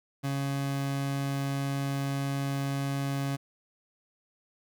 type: tone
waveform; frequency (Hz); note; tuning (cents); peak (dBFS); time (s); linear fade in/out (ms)
30% pulse; 138.59; C#3; 0; -26; 0.23-3.37; 20
effects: none